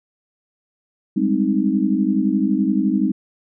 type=chord; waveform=sine; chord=Ab major seventh; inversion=third; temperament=equal; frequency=196 / 207.7 / 261.6 / 311.1 Hz; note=G3 / Ab3 / C4 / Eb4; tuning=0 / 0 / 0 / 0 cents; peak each=-21 dBFS; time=1.16-3.12 s; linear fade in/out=10 ms; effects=none